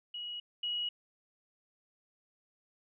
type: tone pair in turn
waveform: sine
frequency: 2908 / 2908 Hz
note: F#7 / F#7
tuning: -31 / -31 cents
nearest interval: unison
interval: 0 cents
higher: neither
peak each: -38 / -32 dBFS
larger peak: second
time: 0.14-0.4 / 0.63-0.89 s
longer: neither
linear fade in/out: 5 ms
effects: none